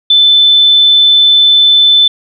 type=tone; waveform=sine; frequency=3520 Hz; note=A7; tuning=in tune; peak=-3 dBFS; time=0.1-2.08 s; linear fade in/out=5 ms; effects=none